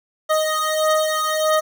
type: beating tone pair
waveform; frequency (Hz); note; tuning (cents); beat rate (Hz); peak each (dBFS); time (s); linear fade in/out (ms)
25% pulse; 622.3 / 623.9; D#5 / D#5; 0 / +5; 1.6; -16 / -17; 0.29-1.61; 20
effects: none